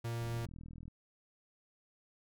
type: tone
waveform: 45% pulse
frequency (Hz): 116.8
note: A#2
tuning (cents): +4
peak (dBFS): -36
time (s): 0.04-0.46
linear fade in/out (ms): 10
type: click train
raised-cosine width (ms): 5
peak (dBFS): -37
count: 28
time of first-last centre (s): 0.22-0.88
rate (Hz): 40.9
effects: none